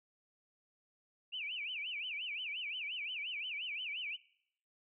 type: tone with vibrato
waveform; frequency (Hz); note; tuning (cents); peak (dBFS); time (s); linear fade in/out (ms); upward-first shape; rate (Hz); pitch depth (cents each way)
sine; 2637; E7; 0; -38; 1.32-4.17; 20; sine; 5.7; 260
effects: noise-tail reverb RT60 0.7 s tail -21 dB re dry